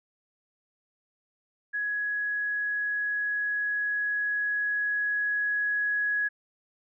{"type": "tone with level ramp", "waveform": "sine", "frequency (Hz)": 1674, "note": "G#6", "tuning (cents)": 13, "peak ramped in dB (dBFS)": [-27, -24], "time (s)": [1.73, 6.29], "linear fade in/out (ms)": 20, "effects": []}